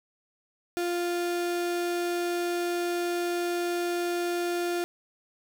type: tone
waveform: 35% pulse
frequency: 349.2 Hz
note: F4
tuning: in tune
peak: -25 dBFS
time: 0.77-4.84 s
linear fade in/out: 0 ms
effects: none